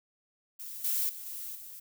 violet noise with level steps, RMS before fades -42 / -30 / -43 / -40 / -46 dBFS, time 0.59-1.8 s, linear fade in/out 10 ms, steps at 0.84 / 1.09 / 1.26 / 1.55 s, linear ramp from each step 5 ms, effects none

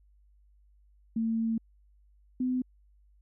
sine tone pair in turn, 225.6 / 253.8 Hz, A3 / B3, +44 / +47 cents, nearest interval major second, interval 203 cents, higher second, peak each -26 dBFS, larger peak neither, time 1.16-1.58 / 2.4-2.62 s, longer first, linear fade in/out 5 ms, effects added 50 Hz sine -59 dBFS peak until 3.21 s

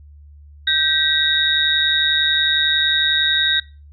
sine tone cluster, 1566 / 1916 / 3646 / 3797 Hz, G6 / A#6 / A#7 / A#7, -2 / +47 / -39 / +31 cents, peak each -20 / -25 / -20 / -18 dBFS, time 0.67-3.6 s, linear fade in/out 5 ms, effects noise-tail reverb RT60 0.3 s tail -20 dB re dry + added 73 Hz sine -40 dBFS peak until 3.92 s

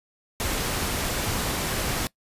pink noise, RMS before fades -27 dBFS, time 0.4-2.07 s, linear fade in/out 0 ms, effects noise-tail reverb RT60 0.1 s tail -21 dB re dry + resampled to 32000 Hz

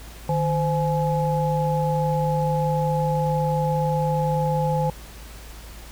sine tone cluster, 153.6 / 515 / 845 Hz, D#3 / C5 / G#5, -22 / -28 / +30 cents, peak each -22 / -25 / -25 dBFS, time 0.29-4.9 s, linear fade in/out 2 ms, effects added 54 Hz sine -40 dBFS peak until 5.91 s + pink hiss -44 dBFS RMS until 5.91 s

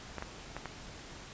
clicks, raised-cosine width 0.5 ms, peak -23 dBFS, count 4, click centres 0.183 / 0.224 / 0.566 / 0.657 s, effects pink hiss -48 dBFS RMS until 1.33 s + resampled to 16000 Hz

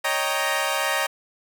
15% pulse chord, Eb dominant seventh, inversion third, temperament equal, 554.4 / 622.3 / 784 / 932.3 Hz, Db5 / Eb5 / G5 / Bb5, 0 / 0 / 0 / 0 cents, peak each -21 / -21 / -22 / -21 dBFS, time 0.04-1.07 s, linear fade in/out 10 ms, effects none

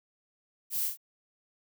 violet noise with echo, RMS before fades -32 dBFS, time 0.7-0.91 s, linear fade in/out 50 ms, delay 32 ms, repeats 2, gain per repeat -4 dB, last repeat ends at 0.974 s, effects none

